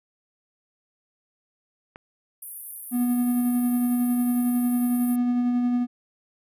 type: click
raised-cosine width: 0.5 ms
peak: -26 dBFS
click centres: 1.959 s
type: high-pass noise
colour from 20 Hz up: white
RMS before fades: -35 dBFS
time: 2.42-5.16 s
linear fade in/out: 5 ms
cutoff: 9500 Hz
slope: 96 dB/octave
type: tone with tremolo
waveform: triangle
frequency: 244.4 Hz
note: B3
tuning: 18 cents flat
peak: -17 dBFS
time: 2.91-5.87 s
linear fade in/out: 50 ms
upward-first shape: sine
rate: 11 Hz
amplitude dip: 25%
effects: resampled to 32000 Hz